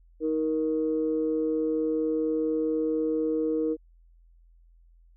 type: tone pair together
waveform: sine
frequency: 314.5 / 470.2 Hz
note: D#4 / A#4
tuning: +19 / +15 cents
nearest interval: perfect fifth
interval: 696 cents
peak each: -26 / -26 dBFS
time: 0.2-3.77 s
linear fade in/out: 50 ms
effects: tanh soft clip ceiling -16 dBFS + added 42 Hz sine -54 dBFS peak until 5.16 s